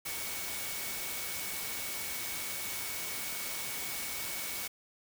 sine tone in noise, 2235 Hz, C#7, 14 cents sharp, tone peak -45 dBFS, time 0.05-4.68 s, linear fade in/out 10 ms, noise white, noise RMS -38 dBFS, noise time 0.05-4.68 s, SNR -10 dB, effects none

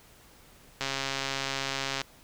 click train, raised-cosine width 0.2 ms, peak -13 dBFS, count 165, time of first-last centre 0.81-2.016 s, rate 136 Hz, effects pink hiss -56 dBFS RMS until 2.23 s

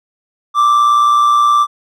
triangle tone with amplitude modulation, 1174.7 Hz, D6, in tune, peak -4 dBFS, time 0.54-1.67 s, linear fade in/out 50 ms, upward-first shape sine, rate 119 Hz, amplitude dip 40%, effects none

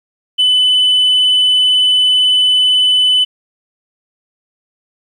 sine tone, 3006 Hz, F#7, 27 cents sharp, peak -6 dBFS, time 0.38-3.25 s, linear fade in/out 20 ms, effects tanh soft clip ceiling -6 dBFS + 8-bit

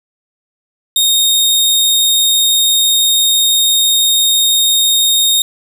sawtooth tone, 3706 Hz, A#7, 11 cents flat, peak -6 dBFS, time 0.96-5.42 s, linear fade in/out 2 ms, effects 8-bit

